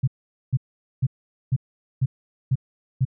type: tone bursts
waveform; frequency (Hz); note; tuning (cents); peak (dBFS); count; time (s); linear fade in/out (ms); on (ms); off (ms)
sine; 130; C3; -11; -16; 7; 0.03-3.052; 10; 46; 450
effects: none